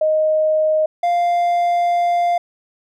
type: tone pair in turn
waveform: sine / triangle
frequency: 622.3 / 697.7 Hz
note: D#5 / F5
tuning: 0 / -2 cents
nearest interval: major second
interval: 198 cents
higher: second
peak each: -13 / -12 dBFS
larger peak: second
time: 0.01-0.86 / 1.03-2.38 s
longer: second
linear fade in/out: 5 ms
effects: none